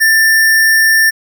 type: tone with sample-and-hold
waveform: sine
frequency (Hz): 1777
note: A6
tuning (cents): +17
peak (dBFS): -6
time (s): 0-1.11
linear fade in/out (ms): 20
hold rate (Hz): 7350
effects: none